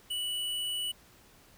square tone, 2953 Hz, F#7, 4 cents flat, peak -32 dBFS, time 0.1-0.92 s, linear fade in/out 10 ms, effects pink hiss -59 dBFS RMS until 1.57 s

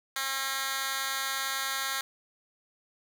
10% pulse tone with high-pass filter, 269.1 Hz, C4, 49 cents sharp, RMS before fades -32 dBFS, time 0.16-2.01 s, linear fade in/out 2 ms, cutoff 1800 Hz, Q 0.86, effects none

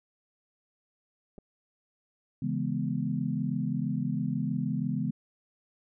clicks, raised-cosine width 2 ms, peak -35 dBFS, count 2, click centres 1.381 / 1.386 s
sine chord, C# minor seventh, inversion none, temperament equal, 138.59 / 164.81 / 207.7 / 246.9 Hz, C#3 / E3 / G#3 / B3, 0 / 0 / 0 / 0 cents, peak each -33 dBFS, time 2.42-5.11 s, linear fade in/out 5 ms
effects none

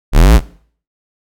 square exponential two-way sweep, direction up then down, 32.34 to 61.74 to 32.34 Hz, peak -4 dBFS, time 0.12-0.41 s, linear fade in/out 50 ms, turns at 0.35 s, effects noise-tail reverb RT60 0.5 s tail -20 dB re dry

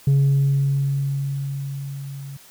sine tone with level ramp, 138.59 Hz, C#3, in tune, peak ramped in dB -10 to -32 dBFS, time 0.07-2.37 s, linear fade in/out 5 ms, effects tanh soft clip ceiling -12 dBFS + white hiss -48 dBFS RMS until 2.5 s

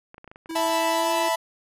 clicks, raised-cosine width 0.5 ms, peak -29 dBFS, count 12, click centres 0.144 / 0.181 / 0.244 / 0.277 / 0.315 / 0.359 / 0.459 / 0.51 / 0.557 / 0.597 / 0.662 / 0.696 s
square tone with pitch glide, 326.5 to 338.8 Hz, E4 to E4, -17 to +48 cents, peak -31 dBFS, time 0.49-1.29 s, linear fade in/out 10 ms, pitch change +65 cents, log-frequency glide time 0.89-1.12 s
45% pulse chord, E suspended fourth, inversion none, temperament equal, 659.3 / 880 / 987.8 Hz, E5 / A5 / B5, 0 / 0 / 0 cents, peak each -25 / -27 / -26 dBFS, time 0.55-1.36 s, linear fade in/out 10 ms
effects resampled to 32000 Hz

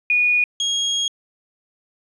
sine / 35% pulse tone pair in turn, 2456 / 3278 Hz, D#7 / G#7, -23 / -23 cents, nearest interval perfect fourth, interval 500 cents, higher second, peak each -14 / -17 dBFS, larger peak first, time 0.1-0.44 / 0.6-1.08 s, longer second, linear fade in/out 2 ms, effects resampled to 24000 Hz + 9-bit

